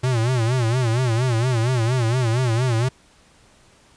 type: tone with vibrato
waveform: square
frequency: 120.7 Hz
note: B2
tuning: 39 cents flat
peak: -18 dBFS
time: 0.03-2.89 s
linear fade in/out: 10 ms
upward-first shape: sine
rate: 4.3 Hz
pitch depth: 140 cents each way
effects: pink hiss -54 dBFS RMS until 3.96 s + resampled to 22050 Hz